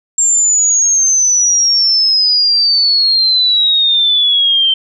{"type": "exponential sweep", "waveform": "sine", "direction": "down", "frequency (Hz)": [7440, 3108], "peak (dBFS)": -8, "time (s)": [0.18, 4.74], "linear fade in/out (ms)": 5, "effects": []}